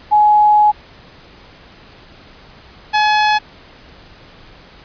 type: tone pair in turn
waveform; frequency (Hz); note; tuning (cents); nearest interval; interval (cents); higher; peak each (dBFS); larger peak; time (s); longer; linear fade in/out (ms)
sine / sawtooth; 841 / 848.3; G#5 / G#5; +22 / +36; unison; 14; second; -7; neither; 0.11-0.72 / 2.93-3.39; first; 20
effects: pink hiss -42 dBFS RMS until 4.84 s + resampled to 11025 Hz